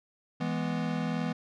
square chord, E major, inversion none, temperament equal, 164.81 / 207.7 / 246.9 Hz, E3 / G#3 / B3, 0 / 0 / 0 cents, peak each -33 / -36 / -34 dBFS, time 0.4-1.33 s, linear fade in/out 10 ms, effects low-pass 4000 Hz 12 dB/octave

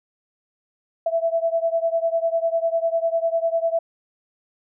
sine beating tone pair, 660 / 670 Hz, E5 / E5, +2 / +28 cents, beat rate 10 Hz, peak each -21 / -23 dBFS, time 1.06-3.79 s, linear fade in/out 5 ms, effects none

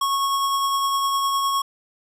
square tone with tremolo, 1100 Hz, C#6, 14 cents flat, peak -19 dBFS, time 0.01-1.62 s, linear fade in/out 5 ms, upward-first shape triangle, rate 9.8 Hz, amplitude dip 30%, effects resampled to 32000 Hz

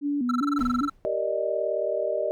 sine tone with vibrato, 265.6 Hz, C4, 26 cents sharp, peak -23 dBFS, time 0.01-0.9 s, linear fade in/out 50 ms, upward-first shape square, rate 2.5 Hz, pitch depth 140 cents each way
triangle tone bursts, 1333 Hz, E6, 19 cents sharp, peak -22 dBFS, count 14, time 0.29-0.898 s, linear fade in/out 5 ms, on 23 ms, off 22 ms
brown noise with exponential decay, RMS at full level -33 dBFS, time 0.59-1.24 s, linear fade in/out 0 ms, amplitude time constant 140 ms
sine chord, Eb major seventh, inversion first, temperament just, 388.9 / 466.7 / 583.4 / 622.3 Hz, G4 / Bb4 / D5 / Eb5, -14 / +2 / -12 / 0 cents, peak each -32 / -31 / -29 / -27 dBFS, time 1.05-2.31 s, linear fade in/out 0 ms
effects none

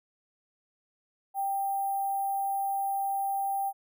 sine tone with sample-and-hold, 789 Hz, G5, 11 cents sharp, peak -27 dBFS, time 1.34-3.73 s, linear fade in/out 50 ms, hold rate 11025 Hz, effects none

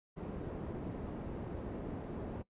white low-pass noise, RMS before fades -42 dBFS, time 0.16-2.43 s, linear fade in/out 20 ms, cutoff 360 Hz, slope 12 dB/octave, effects noise-tail reverb RT60 0.1 s tail -20 dB re dry + resampled to 8000 Hz

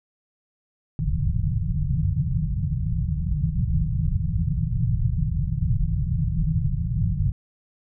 white low-pass noise, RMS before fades -23 dBFS, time 0.99-7.32 s, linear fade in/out 2 ms, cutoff 170 Hz, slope 96 dB/octave, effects none

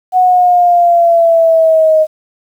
sine exponential sweep, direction down, 740 to 622.3 Hz, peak -5 dBFS, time 0.12-2.07 s, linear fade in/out 50 ms, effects 7-bit

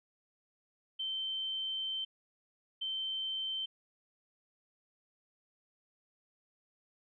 sine tone bursts at uneven times, 3104 Hz, G7, 18 cents flat, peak -34 dBFS, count 2, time 0.99-2.05 / 2.81-3.66 s, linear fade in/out 10 ms, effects none

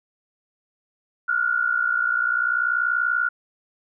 sine tone pair together, 1400 / 1460.4 Hz, F6 / F#6, +4 / -23 cents, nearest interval minor second, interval 73 cents, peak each -22 dBFS, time 1.28-3.29 s, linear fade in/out 10 ms, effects none

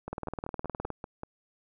two click trains, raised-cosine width 1 ms, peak -20 / -23 dBFS, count 16 / 7, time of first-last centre 0.13-0.903 / 0.08-1.234 s, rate 19.4 / 5.2 Hz, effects none

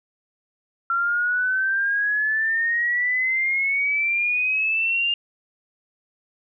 sine exponential sweep, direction up, 1364 to 2820 Hz, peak -19 dBFS, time 0.9-5.14 s, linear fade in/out 2 ms, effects none

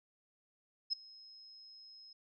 sine tone with ADSR envelope, 5140 Hz, E8, 45 cents flat, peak -29 dBFS, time 0.9-2.13 s, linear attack 28 ms, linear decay 9 ms, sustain -24 dB, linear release 4 ms, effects none

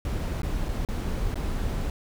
brown noise with dropouts, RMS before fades -28 dBFS, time 0.05-1.9 s, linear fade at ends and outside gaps 1 ms, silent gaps 0.419-0.432 / 0.685-0.689 / 0.85-0.887 / 1.343-1.356 s, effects none

